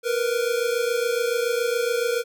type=tone pair together; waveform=square; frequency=466.2 / 493.3 Hz; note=A#4 / B4; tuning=0 / -2 cents; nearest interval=minor second; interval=98 cents; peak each=-24 / -26 dBFS; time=0.03-2.24 s; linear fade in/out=50 ms; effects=none